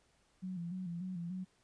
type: tone with vibrato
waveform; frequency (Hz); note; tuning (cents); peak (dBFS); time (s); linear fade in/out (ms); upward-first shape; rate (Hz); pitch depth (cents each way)
sine; 178; F3; +33; -38; 0.42-1.45; 20; square; 3.4; 71
effects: pink hiss -72 dBFS RMS until 1.63 s + resampled to 22050 Hz